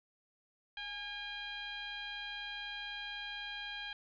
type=tone with frequency modulation; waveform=sine; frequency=2424 Hz; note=D#7; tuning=46 cents flat; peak=-40 dBFS; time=0.77-3.93 s; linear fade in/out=2 ms; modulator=796 Hz; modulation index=1.7; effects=resampled to 11025 Hz + 13-bit